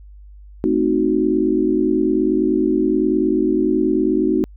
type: chord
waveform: sine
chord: A diminished seventh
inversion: none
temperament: equal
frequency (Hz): 220 / 261.6 / 311.1 / 370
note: A3 / C4 / Eb4 / Gb4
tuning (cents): 0 / 0 / 0 / 0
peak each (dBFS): -23 / -21 / -18 / -19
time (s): 0.64-4.44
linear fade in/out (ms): 0
effects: added 50 Hz sine -38 dBFS peak until 4.56 s